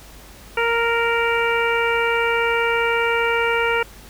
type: harmonic tone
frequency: 465.1 Hz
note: A#4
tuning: 4 cents flat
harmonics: 1 / 2 / 3 / 4 / 5 / 6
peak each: -21 / -24 / -23 / -28 / -24 / -29 dBFS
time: 0.57-3.83 s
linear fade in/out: 5 ms
effects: added 50 Hz sine -44 dBFS peak until 4.09 s + pink hiss -44 dBFS RMS until 4.09 s